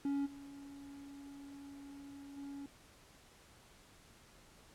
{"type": "tone with level steps", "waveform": "triangle", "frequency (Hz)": 280.3, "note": "C#4", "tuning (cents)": 19, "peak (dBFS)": [-31, -47, -42], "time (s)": [0.05, 2.66], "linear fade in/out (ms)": 2, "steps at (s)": [0.25, 2.36], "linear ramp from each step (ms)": 20, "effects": ["pink hiss -62 dBFS RMS until 4.74 s", "low-pass 11000 Hz 12 dB/octave"]}